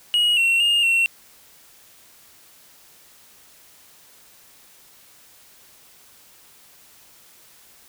triangle tone with pitch steps, 2895 / 2724 / 2832 / 2720 Hz, F#7 / F7 / F7 / F7, -38 / -44 / +23 / -46 cents, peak -14 dBFS, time 0.14-1.06 s, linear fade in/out 0 ms, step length 230 ms, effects white hiss -51 dBFS RMS until 7.88 s

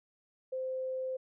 sine tone, 519 Hz, C5, 14 cents flat, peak -33 dBFS, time 0.52-1.17 s, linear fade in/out 10 ms, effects none

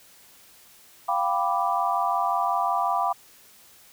sine chord, G dominant seventh, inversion third, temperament equal, 698.5 / 784 / 987.8 / 1174.7 Hz, F5 / G5 / B5 / D6, 0 / 0 / 0 / 0 cents, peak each -27 dBFS, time 1.08-3.13 s, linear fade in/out 10 ms, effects white hiss -53 dBFS RMS until 3.92 s

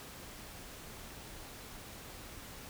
silence, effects pink hiss -49 dBFS RMS until 2.69 s

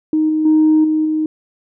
sine tone with level steps, 311.1 Hz, D#4, in tune, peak -11 / -13 / -7 / -12 / -14 dBFS, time 0.13-1.26 s, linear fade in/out 2 ms, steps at 0.29 / 0.45 / 0.84 / 1.05 s, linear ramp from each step 5 ms, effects tanh soft clip ceiling -5 dBFS

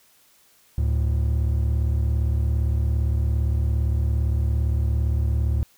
triangle tone pair together, 72.46 / 110 Hz, D2 / A2, -23 / 0 cents, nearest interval perfect fifth, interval 723 cents, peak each -18 / -23 dBFS, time 0.78-5.63 s, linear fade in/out 0 ms, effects white hiss -58 dBFS RMS until 5.77 s

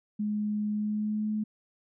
sine tone with pitch glide, 210 to 213.8 Hz, G#3 to A3, +19 to -49 cents, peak -27 dBFS, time 0.19-1.44 s, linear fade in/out 10 ms, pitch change +32 cents, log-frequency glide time 0.71-1.31 s, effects none

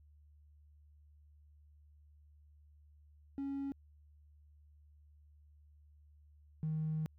triangle tone pair in turn, 276.6 / 156.45 Hz, C#4 / D#3, -4 / +10 cents, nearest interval minor seventh, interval 986 cents, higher first, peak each -34 / -30 dBFS, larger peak second, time 3.38-3.72 / 6.63-7.06 s, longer second, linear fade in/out 0 ms, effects tanh soft clip ceiling -31 dBFS + added 74 Hz sine -60 dBFS peak until 7.18 s

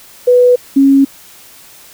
sine tone pair in turn, 493.9 / 274.2 Hz, B4 / C#4, 0 / -19 cents, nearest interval minor seventh, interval 1019 cents, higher first, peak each -4 dBFS, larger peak neither, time 0.27-0.56 / 0.76-1.05 s, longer neither, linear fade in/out 10 ms, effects white hiss -39 dBFS RMS until 1.93 s

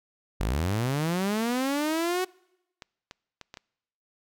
sawtooth linear sweep, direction up, 43.19 to 375 Hz, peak -21 dBFS, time 0.4-2.25 s, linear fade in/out 10 ms
clicks, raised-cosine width 0.2 ms, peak -24 dBFS, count 5, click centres 2.822 / 3.111 / 3.413 / 3.541 / 3.572 s
effects noise-tail reverb RT60 0.9 s tail -26 dB re dry

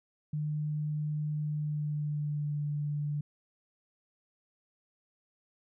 sine tone with pitch glide, 150.8 to 147.19 Hz, D3 to D3, +46 to +4 cents, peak -30 dBFS, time 0.33-3.21 s, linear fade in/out 5 ms, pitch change -42 cents, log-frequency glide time 1.39-2.6 s, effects none

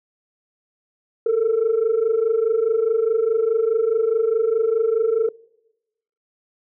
sine tone pair together, 431.8 / 456.6 Hz, A4 / A#4, -33 / -36 cents, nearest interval minor second, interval 97 cents, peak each -20 / -16 dBFS, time 1.26-5.29 s, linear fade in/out 5 ms, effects noise-tail reverb RT60 1.0 s tail -24 dB re dry + tanh soft clip ceiling -12 dBFS

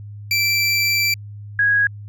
25% pulse / sine tone pair in turn, 2339 / 1653.9 Hz, D7 / G#6, -8 / -8 cents, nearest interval tritone, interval 600 cents, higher first, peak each -12 / -13 dBFS, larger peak first, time 0.31-1.14 / 1.59-1.87 s, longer first, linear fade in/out 2 ms, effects added 103 Hz sine -32 dBFS peak until 2.08 s

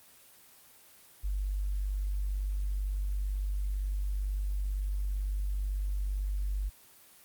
sine tone, 48.94 Hz, G1, 2 cents flat, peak -29 dBFS, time 1.23-6.7 s, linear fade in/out 20 ms, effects white hiss -57 dBFS RMS until 7.24 s + Opus 24 kbps

